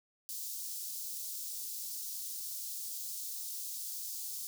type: high-pass noise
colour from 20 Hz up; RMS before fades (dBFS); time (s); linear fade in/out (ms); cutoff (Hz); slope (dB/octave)
white; -41; 0.29-4.47; 0; 4600; 24
effects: none